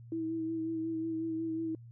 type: tone with vibrato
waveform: sine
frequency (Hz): 324.1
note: E4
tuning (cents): -29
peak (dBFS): -32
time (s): 0.12-1.75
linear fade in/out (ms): 2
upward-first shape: sine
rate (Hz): 5.5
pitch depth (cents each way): 23
effects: added 117 Hz sine -48 dBFS peak until 1.91 s